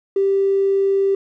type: tone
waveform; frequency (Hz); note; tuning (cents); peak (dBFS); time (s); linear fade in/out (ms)
triangle; 392; G4; 0; -10; 0.16-1.15; 5
effects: tanh soft clip ceiling -12 dBFS